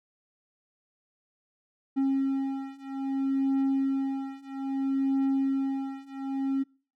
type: beating tone pair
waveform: triangle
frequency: 270.4 / 271.01 Hz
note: C#4 / C#4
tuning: -43 / -39 cents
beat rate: 0.61 Hz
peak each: -27 / -26 dBFS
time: 1.96-6.64 s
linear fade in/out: 20 ms
effects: noise-tail reverb RT60 0.4 s tail -25 dB re dry